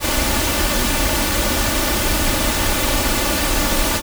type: noise with comb filter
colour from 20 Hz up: pink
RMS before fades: -18 dBFS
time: 0-4.02 s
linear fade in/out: 50 ms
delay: 3.4 ms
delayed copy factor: +0.6
effects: none